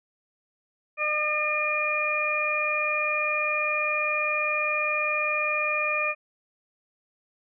harmonic tone, 605 Hz, D#5, 49 cents flat, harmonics 1 / 2 / 3 / 4, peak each -31 / -30 / -36 / -25 dBFS, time 0.97-6.15 s, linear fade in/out 50 ms, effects none

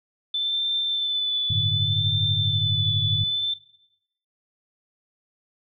sine tone with vibrato, 3520 Hz, A7, in tune, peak -22 dBFS, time 0.34-3.54 s, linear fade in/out 5 ms, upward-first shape sine, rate 0.66 Hz, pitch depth 24 cents each way
sine chord, G suspended second, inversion none, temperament just, 98 / 110.25 / 147 Hz, G2 / A2 / D3, 0 / +4 / +2 cents, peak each -27 / -26 / -29 dBFS, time 1.5-3.24 s, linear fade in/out 5 ms
effects noise-tail reverb RT60 0.8 s tail -18 dB re dry

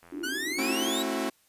click train, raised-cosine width 0.5 ms, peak -37 dBFS, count 54, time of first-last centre 0.03-0.65 s, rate 85.5 Hz
white band-pass noise, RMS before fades -38 dBFS, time 0.12-0.89 s, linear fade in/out 5 ms, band 260 to 380 Hz, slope 96 dB/octave
sawtooth exponential sweep, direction up, 1426 to 3951 Hz, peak -27 dBFS, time 0.23-1.03 s, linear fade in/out 10 ms
sawtooth chord, F# half-diminished seventh, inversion first, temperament equal with one note detuned, 220 / 268.2 / 329.6 / 370 Hz, A3 / C4 / E4 / F#4, 0 / +43 / 0 / 0 cents, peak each -32 / -28 / -30 / -30 dBFS, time 0.58-1.3 s, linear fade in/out 10 ms
effects white hiss -65 dBFS RMS until 1.48 s + resampled to 32000 Hz

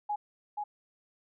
sine tone with echo, 833 Hz, G#5, 5 cents sharp, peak -29 dBFS, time 0.09-0.16 s, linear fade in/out 10 ms, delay 480 ms, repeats 1, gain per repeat -3 dB, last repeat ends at 0.64 s, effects none

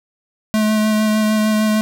square tone with vibrato, 215.2 Hz, A3, 38 cents flat, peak -14 dBFS, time 0.54-1.81 s, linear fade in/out 0 ms, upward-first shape sine, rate 6.6 Hz, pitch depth 13 cents each way, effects none

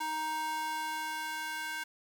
square tone with high-pass filter sweep, 312.4 Hz, D#4, 7 cents sharp, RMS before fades -36 dBFS, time 0-1.84 s, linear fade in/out 10 ms, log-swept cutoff 810 to 1400 Hz, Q 2.3, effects 9-bit

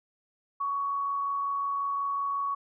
sine tone with amplitude modulation, 1119 Hz, C#6, 16 cents sharp, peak -26 dBFS, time 0.6-2.55 s, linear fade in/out 10 ms, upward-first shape sine, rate 85.5 Hz, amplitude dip 25%, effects none

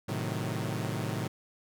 sawtooth chord, A diminished seventh, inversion none, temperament equal, 110 / 130.81 / 155.56 / 185 Hz, A2 / C3 / Eb3 / Gb3, 0 / 0 / 0 / 0 cents, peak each -31 / -33 / -33 / -35 dBFS, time 0.08-1.28 s, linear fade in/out 10 ms, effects none

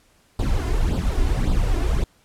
brown noise with flanger, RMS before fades -20 dBFS, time 0.39-2.04 s, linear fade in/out 2 ms, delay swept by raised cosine 0.23 to 2.93 ms, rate 1.8 Hz, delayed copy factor +0.7, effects pink hiss -59 dBFS RMS until 2.24 s + low-pass 12000 Hz 12 dB/octave

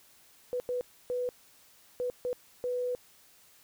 sine tone bursts at uneven times, 495.1 Hz, B4, 4 cents sharp, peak -29 dBFS, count 6, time 0.53-0.6 / 0.69-0.81 / 1.1-1.29 / 2-2.1 / 2.25-2.33 / 2.64-2.95 s, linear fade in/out 0 ms, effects white hiss -60 dBFS RMS until 3.63 s

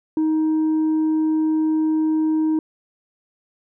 sine tone with tanh clipping, 313.7 Hz, D#4, 14 cents sharp, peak -17 dBFS, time 0.17-2.59 s, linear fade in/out 2 ms, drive 2 dB, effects none

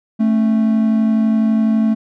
triangle tone pair together, 220 / 272 Hz, A3 / C#4, 0 / -33 cents, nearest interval major third, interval 367 cents, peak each -10 / -20 dBFS, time 0.19-1.95 s, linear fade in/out 20 ms, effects none

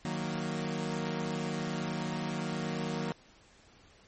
sawtooth chord, D# minor, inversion none, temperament equal, 155.56 / 185 / 233.1 Hz, D#3 / F#3 / A#3, 0 / 0 / 0 cents, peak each -33 dBFS, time 0.05-3.12 s, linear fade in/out 0 ms, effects pink hiss -60 dBFS RMS until 4.07 s + MP3 32 kbps

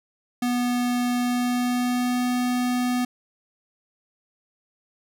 square tone with pitch glide, 245 to 247.6 Hz, B3 to B3, -14 to +5 cents, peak -22 dBFS, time 0.42-3.05 s, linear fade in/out 5 ms, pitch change +19 cents, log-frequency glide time 1.18-2.27 s, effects none

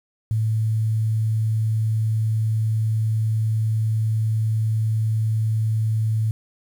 sine tone with quantisation, 110 Hz, A2, in tune, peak -18 dBFS, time 0.31-6.31 s, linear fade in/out 0 ms, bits 8, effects none

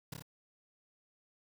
pink noise with echo, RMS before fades -42 dBFS, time 0.12-0.14 s, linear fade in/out 5 ms, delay 28 ms, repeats 3, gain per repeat -2 dB, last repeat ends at 0.224 s, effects none

